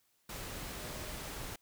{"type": "tone in noise", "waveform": "sine", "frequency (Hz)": 611, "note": "D#5", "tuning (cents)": -32, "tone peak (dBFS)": -52, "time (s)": [0.76, 1.13], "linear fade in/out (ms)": 5, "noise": "pink", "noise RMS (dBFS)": -43, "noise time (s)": [0.29, 1.56], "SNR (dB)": -12, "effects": ["white hiss -74 dBFS RMS until 1.61 s"]}